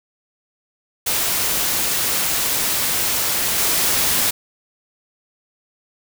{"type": "noise with level steps", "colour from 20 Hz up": "white", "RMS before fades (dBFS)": [-20, -18], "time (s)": [1.06, 4.31], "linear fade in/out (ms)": 10, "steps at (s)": 3.58, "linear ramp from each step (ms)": 2, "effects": []}